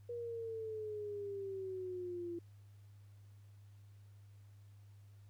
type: exponential sweep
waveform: sine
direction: down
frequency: 480 to 340.1 Hz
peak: -40 dBFS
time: 0.09-2.39 s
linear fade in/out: 5 ms
effects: added 101 Hz sine -56 dBFS peak until 5.29 s + pink hiss -75 dBFS RMS until 5.29 s